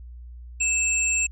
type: tone pair together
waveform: sine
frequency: 2637 / 7420 Hz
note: E7 / A#8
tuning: 0 / -9 cents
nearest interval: octave + tritone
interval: 1791 cents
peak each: -23 dBFS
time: 0.6-1.27 s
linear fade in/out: 10 ms
effects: added 60 Hz sine -38 dBFS peak until 1.31 s